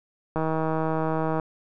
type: click train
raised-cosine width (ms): 1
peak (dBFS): -13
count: 166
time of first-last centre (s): 0.36-1.398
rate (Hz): 159
effects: none